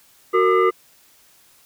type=tone with frequency modulation; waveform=sine; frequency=370.3 Hz; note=F#4; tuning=1 cent sharp; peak=-13 dBFS; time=0.33-0.71 s; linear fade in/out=20 ms; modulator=830 Hz; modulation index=1.3; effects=white hiss -54 dBFS RMS until 1.65 s